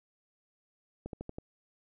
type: slowing click train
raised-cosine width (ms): 2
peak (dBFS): -26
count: 5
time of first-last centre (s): 1.06-1.384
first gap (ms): 72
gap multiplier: 1.08
effects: none